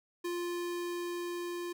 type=tone with level ramp; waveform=square; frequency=349.2 Hz; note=F4; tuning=in tune; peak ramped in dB=-34 to -37 dBFS; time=0.24-1.73 s; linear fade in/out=10 ms; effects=none